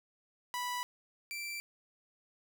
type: tone pair in turn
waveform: sawtooth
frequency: 985 / 2343 Hz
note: B5 / D7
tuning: -5 / -5 cents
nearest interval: octave + minor third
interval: 1500 cents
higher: second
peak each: -31 / -35 dBFS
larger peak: first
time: 0.54-0.83 / 1.31-1.6 s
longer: neither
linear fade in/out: 0 ms
effects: none